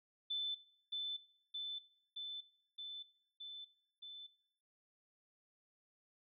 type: tone with echo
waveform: sine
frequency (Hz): 3520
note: A7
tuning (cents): 0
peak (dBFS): -36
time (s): 0.3-0.55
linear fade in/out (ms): 10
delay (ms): 620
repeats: 6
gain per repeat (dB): -2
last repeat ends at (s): 4.27
effects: noise-tail reverb RT60 0.7 s tail -20 dB re dry